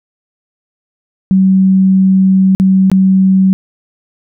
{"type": "tone with dropouts", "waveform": "sine", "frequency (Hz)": 190, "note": "F#3", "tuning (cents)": 46, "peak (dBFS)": -5, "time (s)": [1.31, 3.53], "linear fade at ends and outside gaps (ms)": 0, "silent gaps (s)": [[2.55, 2.599], [2.9, 2.916]], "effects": []}